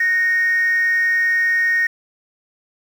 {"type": "tone with frequency modulation", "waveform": "sine", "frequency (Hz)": 1855, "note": "A#6", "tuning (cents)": -9, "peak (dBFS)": -13, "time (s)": [0, 1.87], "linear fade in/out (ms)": 5, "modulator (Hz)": 363, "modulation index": 0.25, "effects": ["tanh soft clip ceiling -10 dBFS", "7-bit"]}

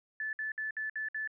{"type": "tone bursts", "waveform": "sine", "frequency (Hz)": 1742, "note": "A6", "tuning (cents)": -18, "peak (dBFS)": -33, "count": 6, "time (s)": [0.2, 1.275], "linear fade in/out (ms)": 2, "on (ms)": 130, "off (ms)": 59, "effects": []}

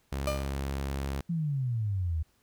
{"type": "tone", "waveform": "sawtooth", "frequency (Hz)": 68.6, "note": "C#2", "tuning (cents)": -17, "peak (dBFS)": -27, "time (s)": [0.12, 1.21], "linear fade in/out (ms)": 5}
{"type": "tone with exponential decay", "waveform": "35% pulse", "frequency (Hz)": 600, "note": "D5", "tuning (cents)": 37, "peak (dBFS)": -24, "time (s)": [0.27, 0.59], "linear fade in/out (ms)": 2, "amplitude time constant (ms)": 69}
{"type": "exponential sweep", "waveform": "sine", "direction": "down", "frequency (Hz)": [174.61, 76], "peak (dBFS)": -27, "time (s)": [1.29, 2.23], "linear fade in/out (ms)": 10}
{"effects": ["pink hiss -69 dBFS RMS until 2.42 s"]}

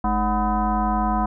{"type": "tone with frequency modulation", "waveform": "sine", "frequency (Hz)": 475.7, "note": "A#4", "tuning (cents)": 35, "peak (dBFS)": -18, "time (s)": [0.04, 1.26], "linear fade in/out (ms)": 5, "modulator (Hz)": 263, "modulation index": 2.5, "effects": []}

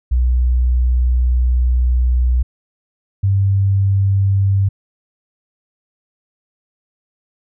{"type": "tone pair in turn", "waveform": "sine", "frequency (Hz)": [61.74, 98.01], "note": ["B1", "G2"], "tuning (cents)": [0, 0], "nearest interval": "minor sixth", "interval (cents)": 800, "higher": "second", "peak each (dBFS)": -11, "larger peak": "neither", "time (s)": [[0.11, 2.43], [3.23, 4.69]], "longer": "first", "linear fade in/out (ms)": 10, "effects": []}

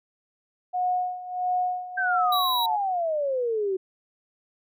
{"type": "tone with tremolo", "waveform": "sine", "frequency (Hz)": 727, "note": "F#5", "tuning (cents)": -31, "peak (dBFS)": -21, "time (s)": [0.73, 2.77], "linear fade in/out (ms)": 20, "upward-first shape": "sine", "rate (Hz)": 1.5, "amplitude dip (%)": 80}
{"type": "exponential sweep", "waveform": "sine", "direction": "down", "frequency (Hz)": [1593, 370], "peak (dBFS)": -23, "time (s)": [1.97, 3.77], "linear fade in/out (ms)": 10}
{"type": "tone", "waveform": "square", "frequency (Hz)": 3880, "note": "B7", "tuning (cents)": -31, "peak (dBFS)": -26, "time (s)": [2.32, 2.66], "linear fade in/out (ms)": 5}
{"effects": []}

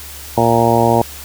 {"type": "harmonic tone", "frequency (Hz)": 116.54, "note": "A#2", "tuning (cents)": 0, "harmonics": [1, 2, 3, 4, 5, 6, 7, 8], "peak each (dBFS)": [-18, -18, -18, -18, -18, -18, -18, -18], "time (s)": [0.37, 1.02], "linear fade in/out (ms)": 5, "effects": ["added 72 Hz sine -36 dBFS peak until 1.24 s", "white hiss -33 dBFS RMS until 1.24 s"]}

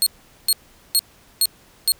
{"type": "tone bursts", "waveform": "20% pulse", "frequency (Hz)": 4300, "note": "C8", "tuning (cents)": 47, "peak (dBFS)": -8, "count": 5, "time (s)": [0.02, 1.92], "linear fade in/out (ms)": 0, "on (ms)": 44, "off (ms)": 420, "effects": ["pink hiss -52 dBFS RMS until 1.99 s"]}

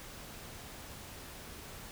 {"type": "silence", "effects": ["pink hiss -48 dBFS RMS until 1.91 s"]}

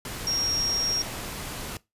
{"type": "tone in noise", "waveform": "sine", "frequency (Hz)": 5590, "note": "F8", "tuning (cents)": 1, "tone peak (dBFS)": -24, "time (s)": [0.27, 1.02], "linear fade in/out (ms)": 2, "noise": "pink", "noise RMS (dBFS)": -35, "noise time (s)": [0.05, 1.77], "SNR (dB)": 8, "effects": ["noise-tail reverb RT60 0.2 s tail -20 dB re dry", "resampled to 32000 Hz"]}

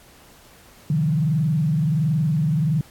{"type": "tone with frequency modulation", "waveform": "sine", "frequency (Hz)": 154.4, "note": "D#3", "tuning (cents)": -13, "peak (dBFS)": -17, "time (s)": [0.9, 2.81], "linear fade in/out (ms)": 2, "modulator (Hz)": 21.4, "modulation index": 0.86, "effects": ["pink hiss -50 dBFS RMS until 2.9 s", "AAC 64 kbps"]}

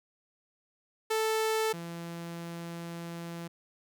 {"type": "tone pair in turn", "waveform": "sawtooth", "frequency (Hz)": [440, 169.35], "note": ["A4", "E3"], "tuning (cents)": [0, 47], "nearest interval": "octave + perfect fourth", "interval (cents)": 1653, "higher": "first", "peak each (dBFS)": [-23, -34], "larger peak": "first", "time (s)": [[1.1, 1.73], [1.73, 3.48]], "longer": "second", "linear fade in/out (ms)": 10, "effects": []}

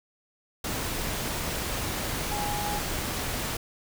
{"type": "tone in noise", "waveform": "sine", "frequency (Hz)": 827, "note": "G#5", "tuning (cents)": -8, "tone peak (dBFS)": -31, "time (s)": [2.31, 2.79], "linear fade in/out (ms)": 5, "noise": "pink", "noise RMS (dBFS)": -31, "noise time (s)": [0.64, 3.57], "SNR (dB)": -3, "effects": []}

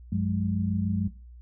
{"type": "tone cluster", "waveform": "sine", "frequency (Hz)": [95.9, 181.5, 208.2], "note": ["G2", "F#3", "G#3"], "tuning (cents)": [-37, -33, 5], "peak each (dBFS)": -28, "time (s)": [0.12, 1.08], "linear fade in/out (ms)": 5, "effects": ["noise-tail reverb RT60 0.3 s tail -17 dB re dry", "added 60 Hz sine -44 dBFS peak until 1.41 s"]}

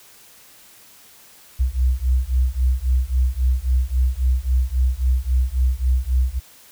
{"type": "beating tone pair", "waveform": "sine", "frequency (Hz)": [61.74, 65.44], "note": ["B1", "C2"], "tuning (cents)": [0, 1], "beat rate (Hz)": 3.7, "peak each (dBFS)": -19, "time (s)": [1.59, 6.4], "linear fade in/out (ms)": 20, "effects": ["white hiss -48 dBFS RMS until 6.71 s"]}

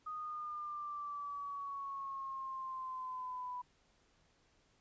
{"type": "exponential sweep", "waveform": "sine", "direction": "down", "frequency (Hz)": [1244.5, 987.8], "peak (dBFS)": -40, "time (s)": [0.06, 3.62], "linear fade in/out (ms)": 10, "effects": ["pink hiss -72 dBFS RMS until 4.8 s", "resampled to 16000 Hz"]}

